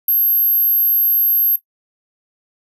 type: tone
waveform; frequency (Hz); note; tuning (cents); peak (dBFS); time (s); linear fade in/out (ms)
sine; 12544; G9; 0; -9; 0.08-1.56; 5
effects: noise-tail reverb RT60 0.1 s tail -17 dB re dry + tanh soft clip ceiling -11 dBFS